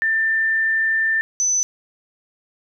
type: tone pair in turn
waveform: sine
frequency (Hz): 1786 / 6028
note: A6 / F#8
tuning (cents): +25 / +31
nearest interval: octave + major sixth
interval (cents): 2106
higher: second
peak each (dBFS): -16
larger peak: neither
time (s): 0.02-1.21 / 1.4-1.63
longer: first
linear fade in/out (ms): 0
effects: none